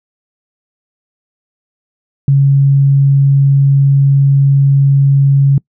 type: tone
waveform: sine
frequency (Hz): 138.59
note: C#3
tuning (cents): 0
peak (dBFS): -5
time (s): 2.28-5.58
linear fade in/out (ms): 2
effects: noise-tail reverb RT60 0.1 s tail -25 dB re dry